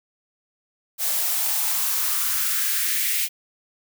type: noise with high-pass filter sweep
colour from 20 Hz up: blue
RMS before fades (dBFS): -23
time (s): 0.98-3.29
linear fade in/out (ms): 50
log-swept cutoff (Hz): 560 to 2300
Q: 2.9
effects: none